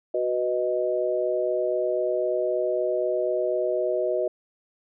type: chord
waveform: sine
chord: B major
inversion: second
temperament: equal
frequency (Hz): 370 / 493.9 / 622.3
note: F#4 / B4 / D#5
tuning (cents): 0 / 0 / 0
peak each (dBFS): -27 / -28 / -25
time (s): 0.14-4.28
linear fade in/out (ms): 5
effects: none